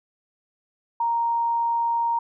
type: tone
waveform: sine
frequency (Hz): 932.3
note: A#5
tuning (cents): 0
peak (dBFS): -20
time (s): 1-2.19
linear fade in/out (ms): 5
effects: none